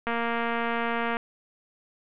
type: click train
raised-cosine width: 0.5 ms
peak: -14 dBFS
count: 257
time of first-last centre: 0.07-1.169 s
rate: 233 Hz
effects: resampled to 8000 Hz + 8-bit